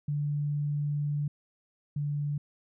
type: tone pair in turn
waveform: sine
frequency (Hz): 146.3 / 145.75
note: D3 / D3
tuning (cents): -6 / -13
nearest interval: unison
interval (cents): 7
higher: first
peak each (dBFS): -27 / -28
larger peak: first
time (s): 0.08-1.28 / 1.96-2.38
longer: first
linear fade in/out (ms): 5
effects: none